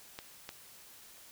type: clicks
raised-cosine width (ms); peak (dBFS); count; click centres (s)
0.2; -24; 2; 0.189 / 0.491
effects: white hiss -55 dBFS RMS until 1.31 s